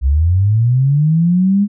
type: linear sweep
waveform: sine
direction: up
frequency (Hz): 62.1 to 207.7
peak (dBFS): -9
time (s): 0.01-1.68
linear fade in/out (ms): 50
effects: none